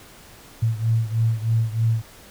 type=beating tone pair; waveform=sine; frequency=112.1 / 115.3 Hz; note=A2 / A#2; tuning=+33 / -19 cents; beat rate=3.2 Hz; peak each=-20 / -23 dBFS; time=0.62-2.02 s; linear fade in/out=10 ms; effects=pink hiss -46 dBFS RMS until 2.3 s